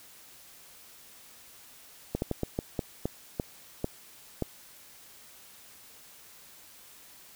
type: slowing click train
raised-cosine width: 2 ms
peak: -15 dBFS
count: 10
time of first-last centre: 2.15-4.423 s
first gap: 71 ms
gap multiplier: 1.3
effects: white hiss -53 dBFS RMS until 7.35 s